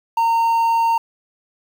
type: tone with quantisation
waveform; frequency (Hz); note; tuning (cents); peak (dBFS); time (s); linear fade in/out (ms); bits
triangle; 918; A#5; -27; -12; 0.17-0.98; 5; 7
effects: none